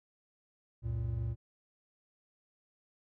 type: tone cluster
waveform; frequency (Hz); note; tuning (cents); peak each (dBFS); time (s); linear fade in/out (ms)
triangle; 67 / 89.1 / 114.6; C2 / F2 / A#2; +42 / +35 / -29; -36 / -40 / -32; 0.82-1.36; 50
effects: none